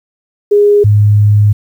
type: tone pair in turn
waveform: sine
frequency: 411.3 / 104.11 Hz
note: G#4 / G#2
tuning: -17 / +5 cents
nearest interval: 2 octaves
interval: 2378 cents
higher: first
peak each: -4 dBFS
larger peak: neither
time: 0.51-0.84 / 0.84-1.53 s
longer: second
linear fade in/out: 10 ms
effects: 7-bit